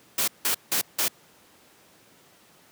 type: noise bursts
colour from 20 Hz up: white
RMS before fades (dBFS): -24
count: 4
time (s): 0.18-1.082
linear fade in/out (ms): 5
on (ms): 98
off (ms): 170
effects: pink hiss -56 dBFS RMS until 2.71 s + high-pass 150 Hz 12 dB/octave